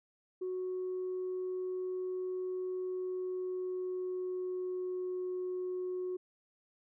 sine tone with pitch glide, 368.8 to 365.6 Hz, F#4 to F#4, -6 to -21 cents, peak -33 dBFS, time 0.41-6.17 s, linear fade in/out 10 ms, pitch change -15 cents, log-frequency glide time 2.76-5.27 s, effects tanh soft clip ceiling -31 dBFS

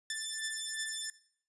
10% pulse beating tone pair, 1763 / 1765.8 Hz, A6 / A6, +3 / +6 cents, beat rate 2.8 Hz, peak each -30 dBFS, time 0.1-1.1 s, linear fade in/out 2 ms, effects noise-tail reverb RT60 0.6 s tail -18 dB re dry + resampled to 24000 Hz

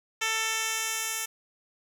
10% pulse tone with band-pass filter sweep, 444.1 Hz, A4, 16 cents sharp, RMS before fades -30 dBFS, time 0.21-1.26 s, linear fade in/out 10 ms, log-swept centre 4200 to 10000 Hz, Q 0.71, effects 9-bit

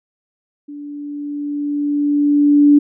sine tone with level ramp, 290.5 Hz, D4, 19 cents flat, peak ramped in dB -29 to -5 dBFS, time 0.68-2.79 s, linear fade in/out 10 ms, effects none

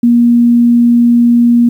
sine tone, 237.8 Hz, A#3, 35 cents sharp, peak -4 dBFS, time 0.03-1.69 s, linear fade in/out 5 ms, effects 7-bit

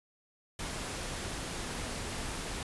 sine tone in noise, 241.3 Hz, B3, 40 cents flat, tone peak -47 dBFS, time 1.63-2.3 s, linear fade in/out 2 ms, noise pink, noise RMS -38 dBFS, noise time 0.59-2.63 s, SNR -12 dB, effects resampled to 24000 Hz

